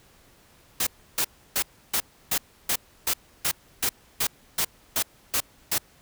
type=noise bursts; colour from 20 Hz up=white; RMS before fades=-24 dBFS; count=14; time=0.8-5.782 s; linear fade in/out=5 ms; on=68 ms; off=310 ms; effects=pink hiss -57 dBFS RMS until 6.01 s